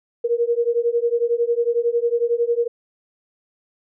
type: beating tone pair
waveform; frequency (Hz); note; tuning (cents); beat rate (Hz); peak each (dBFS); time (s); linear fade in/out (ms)
sine; 466.6 / 477.6; A#4 / A#4; +2 / +42; 11; -20; 0.24-2.68; 10
effects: none